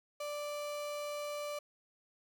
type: tone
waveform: 35% pulse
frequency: 587.3 Hz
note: D5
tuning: in tune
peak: -36 dBFS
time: 0.2-1.59 s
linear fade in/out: 5 ms
effects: none